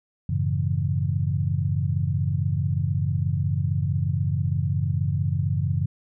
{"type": "chord", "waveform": "sine", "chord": "F# minor seventh", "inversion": "none", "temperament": "equal with one note detuned", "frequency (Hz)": [93.95, 110, 138.59, 164.81], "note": ["F#2", "A2", "C#3", "E3"], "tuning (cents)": [27, 0, 0, 0], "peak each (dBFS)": [-25, -29, -25, -30], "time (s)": [0.29, 5.86], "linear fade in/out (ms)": 5, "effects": []}